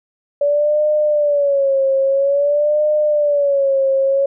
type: tone with vibrato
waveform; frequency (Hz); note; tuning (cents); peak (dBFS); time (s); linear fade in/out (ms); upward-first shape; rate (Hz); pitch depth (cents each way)
sine; 571; D5; -49; -12; 0.41-4.26; 5; sine; 0.5; 100
effects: none